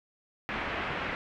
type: low-pass noise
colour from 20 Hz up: white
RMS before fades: -34 dBFS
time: 0.49-1.15 s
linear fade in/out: 0 ms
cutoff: 2400 Hz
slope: 24 dB/octave
effects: none